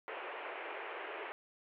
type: band-pass noise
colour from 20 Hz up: pink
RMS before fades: -44 dBFS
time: 0.08-1.32 s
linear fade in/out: 0 ms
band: 370 to 2800 Hz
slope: 48 dB/octave
effects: none